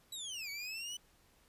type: linear two-way sweep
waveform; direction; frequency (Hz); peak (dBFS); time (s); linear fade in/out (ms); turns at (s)
25% pulse; down then up; 3951 to 2232 to 3005; -37; 0.12-0.97; 5; 0.5
effects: pink hiss -68 dBFS RMS until 1.48 s + resampled to 32000 Hz